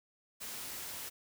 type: noise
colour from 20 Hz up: white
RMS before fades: -43 dBFS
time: 0.4-1.1 s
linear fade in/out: 20 ms
effects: none

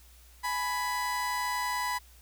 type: tone pair together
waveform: 30% pulse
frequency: 838.2 / 990 Hz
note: G#5 / B5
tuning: +16 / +4 cents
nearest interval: minor third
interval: 288 cents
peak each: -35 / -27 dBFS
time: 0.43-1.99 s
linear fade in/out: 20 ms
effects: added 60 Hz sine -54 dBFS peak until 2.21 s + white hiss -59 dBFS RMS until 2.21 s

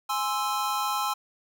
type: chord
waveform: square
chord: Ab augmented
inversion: none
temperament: equal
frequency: 830.6 / 1046.5 / 1318.5 Hz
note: Ab5 / C6 / E6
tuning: 0 / 0 / 0 cents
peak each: -31 dBFS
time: 0.09-1.14 s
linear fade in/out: 10 ms
effects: none

